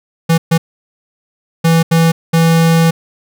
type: tone bursts at uneven times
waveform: square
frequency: 164.81 Hz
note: E3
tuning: in tune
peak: -8 dBFS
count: 5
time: 0.29-0.38 / 0.51-0.58 / 1.64-1.83 / 1.91-2.12 / 2.33-2.91 s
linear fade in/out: 10 ms
effects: none